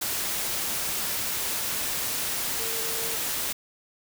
sine tone in noise, 454.4 Hz, A#4, 44 cents flat, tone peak -38 dBFS, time 2.59-3.16 s, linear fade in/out 10 ms, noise white, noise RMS -29 dBFS, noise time 0.01-3.53 s, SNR -12 dB, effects none

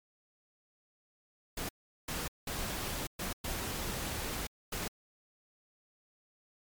pink noise bursts at uneven times, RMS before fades -37 dBFS, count 6, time 1.57-1.69 / 2.08-2.28 / 2.47-3.07 / 3.19-3.33 / 3.44-4.47 / 4.72-4.88 s, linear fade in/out 5 ms, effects MP3 96 kbps

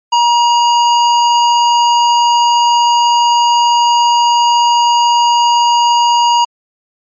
square tone, 951 Hz, A#5, 34 cents sharp, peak -8 dBFS, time 0.12-6.45 s, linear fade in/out 10 ms, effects MP3 32 kbps

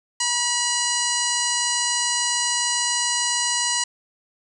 harmonic tone with a mistuned harmonic, 967 Hz, B5, 37 cents flat, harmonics 1 / 2 / 3 / 4 / 5 / 6 / 7 / 8 / 9, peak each -29 / -29 / -29 / -29 / -29 / -29 / -29 / -29 / -29 dBFS, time 0.2-3.84 s, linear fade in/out 5 ms, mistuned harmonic 4, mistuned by +86 cents, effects 9-bit

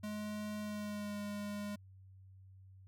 square tone with pitch glide, 210.5 to 205.5 Hz, G#3 to G#3, +24 to -18 cents, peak -40 dBFS, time 0.03-1.76 s, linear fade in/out 10 ms, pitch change -42 cents, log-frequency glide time 0.61-1.19 s, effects added 95 Hz sine -55 dBFS peak until 2.87 s

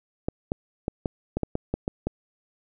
clicks, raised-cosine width 2 ms, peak -12 dBFS, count 10, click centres 0.285 / 0.519 / 0.881 / 1.058 / 1.37 / 1.433 / 1.554 / 1.74 / 1.879 / 2.07 s, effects none

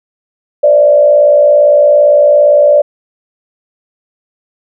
sine tone with frequency modulation, 587.3 Hz, D5, in tune, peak -3 dBFS, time 0.63-2.82 s, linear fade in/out 10 ms, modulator 57.6 Hz, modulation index 0.71, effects none

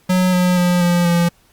square tone with pitch steps, 183.5 / 180.56 / 177.66 / 174.81 / 172 Hz, F#3 / F#3 / F3 / F3 / F3, -14 / -42 / +30 / +2 / -26 cents, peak -13 dBFS, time 0.09-1.29 s, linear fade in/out 10 ms, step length 240 ms, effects pink hiss -55 dBFS RMS until 1.52 s + Opus 48 kbps

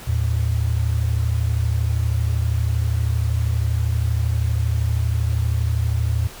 sine tone pair together, 78.8 / 111.44 Hz, D#2 / A2, +23 / +23 cents, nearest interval tritone, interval 600 cents, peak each -20 dBFS, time 0.07-6.28 s, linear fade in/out 10 ms, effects pink hiss -39 dBFS RMS until 6.4 s

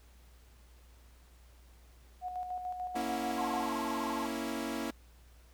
sine tone with tremolo, 729 Hz, F#5, 26 cents flat, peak -34 dBFS, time 2.21-3.7 s, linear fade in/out 50 ms, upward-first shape square, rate 6.8 Hz, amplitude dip 45%
sawtooth chord, A# diminished, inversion none, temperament equal, 233.1 / 277.2 / 329.6 Hz, A#3 / C#4 / E4, 0 / 0 / 0 cents, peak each -35 dBFS, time 2.95-4.91 s, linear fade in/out 10 ms
sine tone with vibrato, 965 Hz, B5, 40 cents flat, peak -36 dBFS, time 3.38-4.26 s, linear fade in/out 0 ms, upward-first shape square, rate 16 Hz, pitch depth 170 cents each way
effects added 60 Hz sine -56 dBFS peak until 5.53 s + pink hiss -65 dBFS RMS until 5.53 s

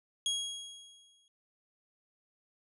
sawtooth tone with exponential decay, 3300 Hz, G#7, 12 cents flat, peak -25 dBFS, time 0.26-1.28 s, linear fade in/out 1 ms, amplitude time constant 220 ms, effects resampled to 24000 Hz

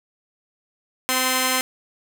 5% pulse tone pair together, 257.1 / 1039.1 Hz, C4 / C6, -30 / -12 cents, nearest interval 2 octaves, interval 2418 cents, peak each -10 dBFS, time 1.09-1.61 s, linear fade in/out 0 ms, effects none

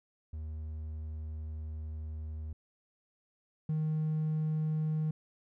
triangle tone pair in turn, 77.78 / 155.56 Hz, D#2 / D#3, 0 / 0 cents, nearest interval octave, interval 1200 cents, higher second, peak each -35 / -26 dBFS, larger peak second, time 0.33-2.53 / 3.69-5.11 s, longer first, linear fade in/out 5 ms, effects tanh soft clip ceiling -24 dBFS

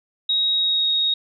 sine tone with pitch glide, 3791 to 3756 Hz, A#7 to A#7, +28 to +12 cents, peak -17 dBFS, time 0.29-1.14 s, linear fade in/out 5 ms, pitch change -16 cents, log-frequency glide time 0.53-0.87 s, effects none

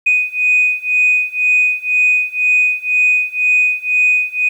sine beating tone pair, 2489 / 2491 Hz, D#7 / D#7, 0 / +1 cents, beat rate 2 Hz, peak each -14 / -13 dBFS, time 0.06-4.49 s, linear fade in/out 10 ms, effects tanh soft clip ceiling -4 dBFS + 8-bit

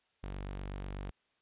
sawtooth tone, 48.1 Hz, G1, 32 cents flat, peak -35 dBFS, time 0.23-1.11 s, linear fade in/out 10 ms, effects white hiss -75 dBFS RMS until 1.41 s + resampled to 8000 Hz

